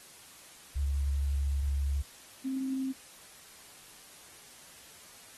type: tone pair in turn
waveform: sine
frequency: 70 / 264.9 Hz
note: C#2 / C4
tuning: +18 / +22 cents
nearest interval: octave + major seventh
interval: 2304 cents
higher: second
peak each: -27 / -30 dBFS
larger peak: first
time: 0.75-2.03 / 2.44-2.93 s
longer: first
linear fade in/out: 20 ms
effects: white hiss -53 dBFS RMS until 5.37 s + AAC 32 kbps